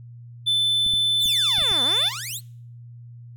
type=tone; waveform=triangle; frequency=3520 Hz; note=A7; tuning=in tune; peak=-16 dBFS; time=0.46-2.1 s; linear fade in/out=20 ms
type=clicks; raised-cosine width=5 ms; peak=-24 dBFS; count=6; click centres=0.864 / 0.937 / 1.258 / 1.583 / 1.621 / 1.715 s
type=exponential two-way sweep; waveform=10% pulse; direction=down then up; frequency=4510 to 233.1 to 4510 Hz; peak=-21 dBFS; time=1.19-2.41 s; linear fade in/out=50 ms; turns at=1.83 s
effects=noise-tail reverb RT60 0.6 s tail -25 dB re dry + added 119 Hz sine -39 dBFS peak until 3.36 s